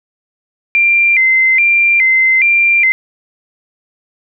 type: tone with vibrato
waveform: sine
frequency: 2217 Hz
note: C#7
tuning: in tune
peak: -7 dBFS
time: 0.75-2.92 s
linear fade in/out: 0 ms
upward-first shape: square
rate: 1.2 Hz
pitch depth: 120 cents each way
effects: none